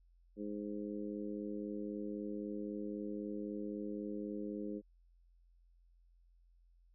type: harmonic tone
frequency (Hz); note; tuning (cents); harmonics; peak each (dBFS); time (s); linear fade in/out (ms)
103.83; G#2; 0; 2 / 3 / 4 / 5; -43 / -43 / -46 / -49; 0.36-4.82; 50
effects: added 43 Hz sine -64 dBFS peak until 6.94 s